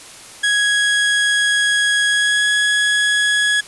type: tone with pitch glide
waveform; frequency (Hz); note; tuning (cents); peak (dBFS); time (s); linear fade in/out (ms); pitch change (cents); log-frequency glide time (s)
30% pulse; 1661.2 to 1676.6; G#6 to G#6; 0 to +16; -11; 0.43-3.61; 10; +16; 2.08-2.46
effects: white hiss -38 dBFS RMS until 3.67 s + resampled to 24000 Hz